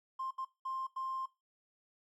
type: tone bursts at uneven times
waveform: triangle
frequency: 1054 Hz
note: C6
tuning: 12 cents sharp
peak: -33 dBFS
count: 4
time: 0.19-0.31 / 0.38-0.45 / 0.65-0.87 / 0.96-1.26 s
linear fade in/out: 10 ms
effects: noise-tail reverb RT60 0.2 s tail -18 dB re dry + tanh soft clip ceiling -32 dBFS